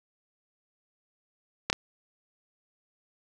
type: clicks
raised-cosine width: 0.2 ms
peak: -7 dBFS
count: 2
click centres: 1.7 / 1.729 s
effects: none